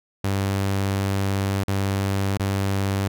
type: tone with dropouts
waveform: sawtooth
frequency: 98 Hz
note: G2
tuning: in tune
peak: -17 dBFS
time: 0.24-3.08 s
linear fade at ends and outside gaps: 5 ms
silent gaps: 1.637-1.68 / 2.374-2.396 s
effects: none